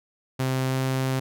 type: tone with pitch glide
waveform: sawtooth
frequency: 130.81 to 131.64 Hz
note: C3 to C3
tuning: 0 to +11 cents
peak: -19 dBFS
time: 0.39-1.2 s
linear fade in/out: 10 ms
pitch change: +11 cents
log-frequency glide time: 0.69-0.76 s
effects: none